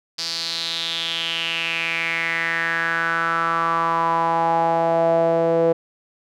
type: tone with band-pass filter sweep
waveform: sawtooth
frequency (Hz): 166.1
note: E3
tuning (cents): +13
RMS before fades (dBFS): -21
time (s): 0.18-5.73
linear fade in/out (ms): 10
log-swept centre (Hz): 4800 to 520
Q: 5.4
effects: none